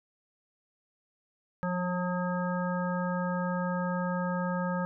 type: harmonic tone with a mistuned harmonic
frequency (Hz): 180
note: F#3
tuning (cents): -47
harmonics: 1 / 3 / 5 / 7 / 9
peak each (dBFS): -30 / -35 / -37 / -38 / -40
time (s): 1.63-4.85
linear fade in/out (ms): 0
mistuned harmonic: 1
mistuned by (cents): -20
effects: none